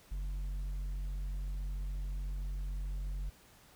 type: tone with tanh clipping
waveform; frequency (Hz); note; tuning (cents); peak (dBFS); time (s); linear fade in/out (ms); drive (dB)
triangle; 46.82; F#1; +21; -36; 0.11-3.3; 10; 10
effects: pink hiss -61 dBFS RMS until 3.75 s